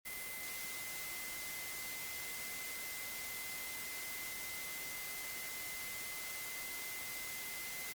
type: tone in noise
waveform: sine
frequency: 2053 Hz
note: C7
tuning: 33 cents flat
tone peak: -47 dBFS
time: 0.05-7.93 s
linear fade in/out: 10 ms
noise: white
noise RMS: -45 dBFS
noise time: 0.05-7.93 s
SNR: -5 dB
effects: Opus 32 kbps